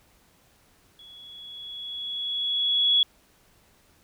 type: tone with level ramp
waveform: sine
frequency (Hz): 3367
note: G#7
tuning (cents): +23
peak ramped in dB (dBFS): -46 to -16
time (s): 0.99-3.03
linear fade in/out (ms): 2
effects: pink hiss -61 dBFS RMS until 4.03 s